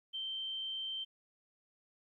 sine tone, 3123 Hz, G7, 7 cents flat, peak -37 dBFS, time 0.13-1.05 s, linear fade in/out 20 ms, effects 13-bit

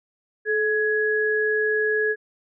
sine tone pair together, 431 / 1674 Hz, A4 / G#6, -36 / +13 cents, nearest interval octave + major seventh, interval 2349 cents, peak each -22 / -22 dBFS, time 0.45-2.16 s, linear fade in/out 50 ms, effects none

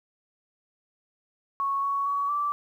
sine tone with pitch steps, 1106 / 1116 / 1128 / 1165 Hz, C#6 / C#6 / C#6 / D6, -4 / +11 / +30 / -14 cents, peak -24 dBFS, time 1.6-2.52 s, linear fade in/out 0 ms, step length 230 ms, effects 10-bit

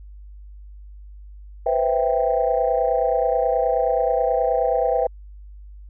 sine chord, C major seventh, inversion third, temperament equal with one note detuned, 493.9 / 523.3 / 659.3 / 786.3 Hz, B4 / C5 / E5 / G5, 0 / 0 / 0 / +5 cents, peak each -22 / -23 / -22 / -23 dBFS, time 1.66-5.07 s, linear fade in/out 5 ms, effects tanh soft clip ceiling -7 dBFS + added 50 Hz sine -38 dBFS peak until 5.89 s

